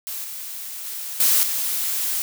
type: noise with level steps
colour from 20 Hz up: blue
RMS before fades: -30 / -33 / -31 / -17 / -24 dBFS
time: 0.07-2.22 s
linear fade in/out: 0 ms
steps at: 0.24 / 0.85 / 1.2 / 1.43 s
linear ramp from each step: 2 ms
effects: none